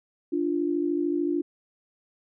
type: tone pair together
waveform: sine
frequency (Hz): 293.5 / 347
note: D4 / F4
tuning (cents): -1 / -11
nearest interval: minor third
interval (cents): 290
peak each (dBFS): -26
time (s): 0.32-1.42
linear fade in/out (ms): 10
effects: none